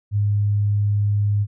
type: tone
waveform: sine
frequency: 102.9 Hz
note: G#2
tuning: 16 cents flat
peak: -16 dBFS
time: 0.11-1.47 s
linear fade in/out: 50 ms
effects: none